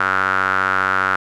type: tone with band-pass filter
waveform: sawtooth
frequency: 94.9 Hz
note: F#2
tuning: 44 cents sharp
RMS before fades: -18 dBFS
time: 0-1.16 s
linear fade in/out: 5 ms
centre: 1400 Hz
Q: 6.6
effects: none